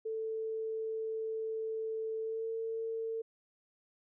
sine tone with pitch glide, 442.8 to 450.3 Hz, A4 to A4, +11 to +40 cents, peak -34 dBFS, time 0.05-3.22 s, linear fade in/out 10 ms, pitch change +29 cents, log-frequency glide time 2.21-2.48 s, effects none

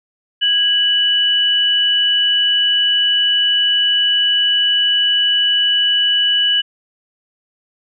sine tone pair together, 1647.9 / 2960 Hz, G#6 / F#7, -14 / 0 cents, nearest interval minor seventh, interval 1014 cents, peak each -22 / -12 dBFS, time 0.41-6.62 s, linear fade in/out 20 ms, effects none

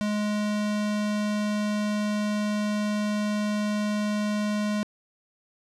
square tone, 209.4 Hz, G#3, 15 cents sharp, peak -25 dBFS, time 0.01-4.83 s, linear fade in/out 0 ms, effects low-pass 8000 Hz 12 dB/octave

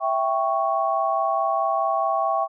sine chord, C# diminished, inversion first, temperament equal, 659.3 / 784 / 1108.7 Hz, E5 / G5 / C#6, 0 / 0 / 0 cents, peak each -24 dBFS, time 0-2.48 s, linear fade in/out 50 ms, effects none

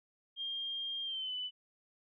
sine tone with pitch glide, 3209 to 2994 Hz, G7 to F#7, +40 to +20 cents, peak -36 dBFS, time 0.36-1.51 s, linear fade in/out 50 ms, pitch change -120 cents, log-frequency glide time 1.03-1.34 s, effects none

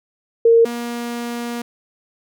sine / sawtooth tone pair in turn, 460.5 / 237.7 Hz, A#4 / A#3, -21 / +34 cents, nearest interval major seventh, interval 1145 cents, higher first, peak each -8 / -20 dBFS, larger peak first, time 0.45-0.65 / 0.65-1.62 s, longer second, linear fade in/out 5 ms, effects none

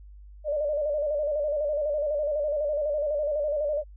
sine tone with vibrato, 592 Hz, D5, 14 cents sharp, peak -24 dBFS, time 0.44-3.84 s, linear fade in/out 50 ms, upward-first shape square, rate 12 Hz, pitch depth 55 cents each way, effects added 50 Hz sine -44 dBFS peak until 3.96 s

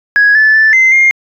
sine tone with pitch steps, 1664 / 1741 / 1758 / 2068 / 2122 Hz, G#6 / A6 / A6 / C7 / C7, +3 / -19 / -2 / -21 / +24 cents, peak -3 dBFS, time 0.16-1.11 s, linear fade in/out 0 ms, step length 190 ms, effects tanh soft clip ceiling -1 dBFS

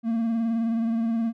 triangle tone with vibrato, 228.3 Hz, A#3, 36 cents flat, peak -20 dBFS, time 0.03-1.33 s, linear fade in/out 50 ms, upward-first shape sine, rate 19 Hz, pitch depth 36 cents each way, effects none

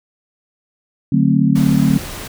sine chord, D dominant seventh, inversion none, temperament just, 146.83 / 183.54 / 220.2 / 264.3 Hz, D3 / F#3 / A3 / C4, 0 / -14 / +2 / +18 cents, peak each -16 dBFS, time 1.12-1.98 s, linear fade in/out 5 ms
pink noise, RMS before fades -29 dBFS, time 1.55-2.28 s, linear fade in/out 10 ms
effects none

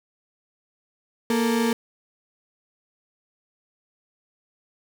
35% pulse tone pair together, 233.5 / 440.7 Hz, A#3 / A4, +3 / +3 cents, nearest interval major seventh, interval 1100 cents, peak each -19 / -25 dBFS, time 1.3-1.73 s, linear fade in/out 2 ms, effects none

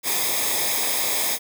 white noise with comb filter, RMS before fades -23 dBFS, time 0.03-1.39 s, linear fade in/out 50 ms, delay 0.69 ms, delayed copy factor -0.75, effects none

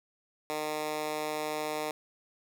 10% pulse tone with high-pass filter, 152.8 Hz, D#3, 31 cents flat, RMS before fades -34 dBFS, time 0.5-1.91 s, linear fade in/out 0 ms, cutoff 430 Hz, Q 0.93, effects none

